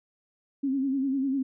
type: tone with vibrato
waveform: sine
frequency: 270 Hz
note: C#4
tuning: 45 cents flat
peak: -24 dBFS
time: 0.63-1.43 s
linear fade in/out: 10 ms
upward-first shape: sine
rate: 10 Hz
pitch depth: 68 cents each way
effects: none